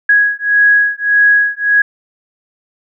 sine beating tone pair, 1661.2 / 1662.9 Hz, G#6 / G#6, 0 / +2 cents, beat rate 1.7 Hz, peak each -11 dBFS, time 0.09-1.82 s, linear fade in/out 5 ms, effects none

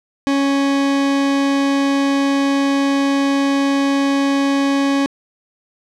40% pulse tone, 277.2 Hz, C#4, in tune, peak -13 dBFS, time 0.27-5.06 s, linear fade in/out 0 ms, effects low-pass 6000 Hz 12 dB/octave

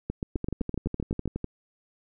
two click trains, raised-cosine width 3 ms, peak -16 / -17 dBFS, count 10 / 14, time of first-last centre 0.1-1.257 / 0.36-1.443 s, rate 7.78 / 12 Hz, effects none

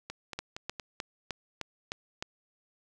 two click trains, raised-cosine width 0.2 ms, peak -17 / -21 dBFS, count 7 / 4, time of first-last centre 0.39-2.225 / 0.1-0.798 s, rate 3.27 / 4.3 Hz, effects none

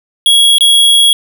square tone with dropouts, 3322 Hz, G#7, in tune, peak -5 dBFS, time 0.26-1.13 s, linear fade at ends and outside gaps 1 ms, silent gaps 0.583-0.608 s, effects none

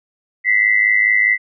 sine tone pair together, 1957.2 / 2062 Hz, B6 / C7, -16 / -26 cents, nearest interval minor second, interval 90 cents, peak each -14 dBFS, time 0.44-1.38 s, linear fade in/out 50 ms, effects none

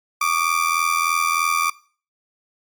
30% pulse ring-modulated tone, 1174.7 Hz, D6, in tune, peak -12 dBFS, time 0.21-1.7 s, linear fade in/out 5 ms, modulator 41.6 Hz, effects noise-tail reverb RT60 0.4 s tail -18 dB re dry + MP3 96 kbps

